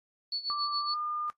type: tone with tremolo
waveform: sine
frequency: 4435 Hz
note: C#8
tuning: in tune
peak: -28 dBFS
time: 0.32-0.94 s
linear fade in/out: 2 ms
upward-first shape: sine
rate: 7.2 Hz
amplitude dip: 80%
type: tone with pitch glide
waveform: sine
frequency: 1174.7 to 1209.8 Hz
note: D6 to D#6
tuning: 0 to -49 cents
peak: -31 dBFS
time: 0.5-1.3 s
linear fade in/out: 0 ms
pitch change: +51 cents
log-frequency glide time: 0.84-0.94 s
effects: noise-tail reverb RT60 0.1 s tail -18 dB re dry + AAC 32 kbps